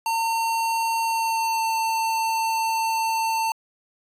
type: tone with pitch glide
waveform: square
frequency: 909 to 897.5 Hz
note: A#5 to A5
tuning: -44 to +34 cents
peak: -22 dBFS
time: 0.06-3.52 s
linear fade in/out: 2 ms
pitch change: -22 cents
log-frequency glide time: 1.03-1.63 s
effects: resampled to 32000 Hz